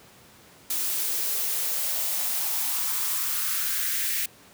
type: noise with high-pass filter sweep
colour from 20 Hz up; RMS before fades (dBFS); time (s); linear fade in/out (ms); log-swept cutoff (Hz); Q
blue; -27; 0.7-4.26; 5; 290 to 2000; 3.1
effects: pink hiss -52 dBFS RMS until 4.53 s + high-pass 100 Hz 12 dB/octave